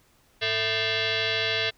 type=tone with frequency modulation; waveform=sine; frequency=659.3 Hz; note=E5; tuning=in tune; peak=-23 dBFS; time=0.41-1.71 s; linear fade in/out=20 ms; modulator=553 Hz; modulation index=6.6; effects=pink hiss -62 dBFS RMS until 1.77 s